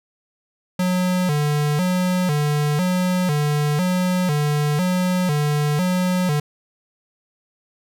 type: tone with vibrato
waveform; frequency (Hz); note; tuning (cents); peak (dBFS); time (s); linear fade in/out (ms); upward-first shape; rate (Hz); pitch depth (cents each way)
square; 164.2; E3; -6; -18; 0.79-6.4; 5; square; 1; 180
effects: none